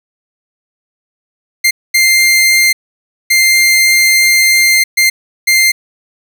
sawtooth tone bursts at uneven times, 2099 Hz, C7, 5 cents sharp, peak -3 dBFS, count 5, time 1.64-1.71 / 1.94-2.73 / 3.3-4.84 / 4.97-5.1 / 5.47-5.72 s, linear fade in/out 10 ms, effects none

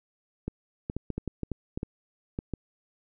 clicks, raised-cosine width 3 ms, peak -18 dBFS, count 12, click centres 0.48 / 0.899 / 0.966 / 1.103 / 1.18 / 1.277 / 1.433 / 1.517 / 1.775 / 1.831 / 2.389 / 2.537 s, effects none

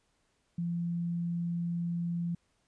sine tone, 171.3 Hz, F3, 33 cents flat, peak -30 dBFS, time 0.58-2.35 s, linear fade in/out 5 ms, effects pink hiss -74 dBFS RMS until 2.67 s + resampled to 22050 Hz

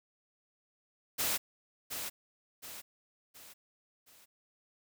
white noise with echo, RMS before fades -32 dBFS, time 1.18-1.38 s, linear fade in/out 20 ms, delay 720 ms, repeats 4, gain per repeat -7 dB, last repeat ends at 4.26 s, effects none

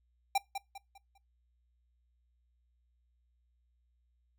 square tone with echo, 790 Hz, G5, 13 cents sharp, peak -26 dBFS, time 0.35-0.38 s, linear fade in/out 5 ms, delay 200 ms, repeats 4, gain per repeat -9 dB, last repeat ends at 1.18 s, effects noise-tail reverb RT60 0.2 s tail -22 dB re dry + added 60 Hz sine -70 dBFS peak until 4.38 s

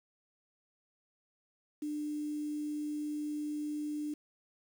sine tone with quantisation, 298.6 Hz, D4, 29 cents sharp, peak -34 dBFS, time 1.82-4.14 s, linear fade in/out 5 ms, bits 9, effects none

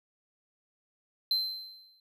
triangle tone with exponential decay, 4097 Hz, C8, 37 cents flat, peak -22 dBFS, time 1.31-2 s, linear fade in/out 2 ms, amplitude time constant 150 ms, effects none

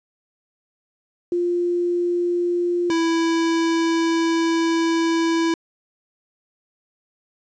sine / square tone pair in turn, 350 / 330.4 Hz, F4 / E4, +4 / +4 cents, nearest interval minor second, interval 100 cents, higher first, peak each -18 dBFS, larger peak neither, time 1.32-2.9 / 2.9-5.54 s, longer second, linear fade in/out 2 ms, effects resampled to 16000 Hz + 9-bit

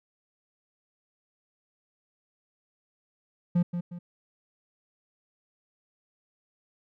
triangle tone with echo, 174.61 Hz, F3, in tune, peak -18 dBFS, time 3.55-3.63 s, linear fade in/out 10 ms, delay 180 ms, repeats 2, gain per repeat -8 dB, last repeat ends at 3.99 s, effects none

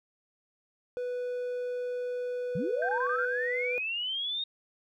triangle tone, 493.9 Hz, B4, in tune, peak -29 dBFS, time 0.97-3.78 s, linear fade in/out 0 ms
sine linear sweep, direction up, 131 to 3729 Hz, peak -30 dBFS, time 2.55-4.44 s, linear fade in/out 5 ms
sine tone bursts, 1568 Hz, G6, in tune, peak -30 dBFS, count 5, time 2.82-3.252 s, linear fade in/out 2 ms, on 68 ms, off 23 ms
effects none

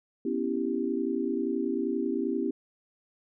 sine chord, C# half-diminished seventh, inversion third, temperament equal, 246.9 / 277.2 / 329.6 / 392 Hz, B3 / C#4 / E4 / G4, 0 / 0 / 0 / 0 cents, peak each -32 dBFS, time 0.25-2.51 s, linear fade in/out 5 ms, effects none

